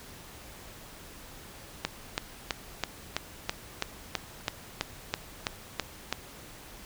click train, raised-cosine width 0.2 ms, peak -10 dBFS, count 14, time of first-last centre 1.85-6.126 s, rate 3.04 Hz, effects pink hiss -48 dBFS RMS until 6.85 s

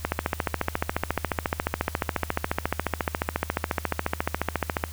click train, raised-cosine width 0.5 ms, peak -8 dBFS, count 69, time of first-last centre 0.05-4.839 s, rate 14.2 Hz, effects added 78 Hz sine -36 dBFS peak until 4.92 s + white hiss -45 dBFS RMS until 4.92 s

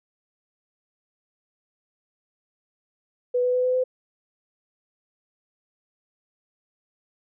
sine tone with pitch steps, 493.9 / 497.9 / 502 / 506 / 510.1 Hz, B4 / B4 / B4 / B4 / C5, 0 / +14 / +28 / +42 / -44 cents, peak -19 dBFS, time 3.34-3.84 s, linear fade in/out 10 ms, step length 100 ms, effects none

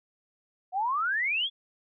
sine exponential sweep, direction up, 714 to 3466 Hz, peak -25 dBFS, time 0.72-1.5 s, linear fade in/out 50 ms, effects none

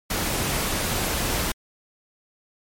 pink noise, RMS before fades -25 dBFS, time 0.1-1.52 s, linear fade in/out 5 ms, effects MP3 64 kbps

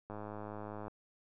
click train, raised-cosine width 1 ms, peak -30 dBFS, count 83, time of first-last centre 0.1-0.881 s, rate 105 Hz, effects none

